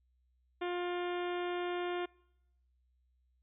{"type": "harmonic tone with a mistuned harmonic", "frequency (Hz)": 353.9, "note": "F4", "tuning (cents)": 23, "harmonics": [1, 2, 3, 4, 5, 6, 7, 8, 9, 10], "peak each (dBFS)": [-35, -41, -45, -47, -49, -51, -52, -53, -54, -55], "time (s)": [0.61, 2.06], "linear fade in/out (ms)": 10, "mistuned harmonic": 7, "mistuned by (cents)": -43, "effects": ["noise-tail reverb RT60 0.9 s tail -26 dB re dry", "added 62 Hz sine -70 dBFS peak until 3.42 s"]}